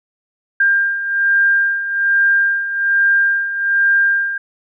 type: beating tone pair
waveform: sine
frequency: 1597 / 1598.2 Hz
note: G6 / G6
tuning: +32 / +33 cents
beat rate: 1.2 Hz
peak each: -19 / -13 dBFS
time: 0.6-4.38 s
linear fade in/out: 5 ms
effects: none